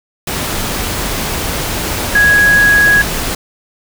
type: tone in noise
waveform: sine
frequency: 1661.2 Hz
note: G#6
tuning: in tune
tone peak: -6 dBFS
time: 2.15-3.02 s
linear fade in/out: 5 ms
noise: pink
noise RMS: -18 dBFS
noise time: 0.27-3.35 s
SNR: +9 dB
effects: none